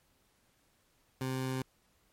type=tone; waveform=20% pulse; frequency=130.6 Hz; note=C3; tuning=3 cents flat; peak=-28 dBFS; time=1.21-1.62 s; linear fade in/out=2 ms; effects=pink hiss -71 dBFS RMS until 2.12 s + MP3 64 kbps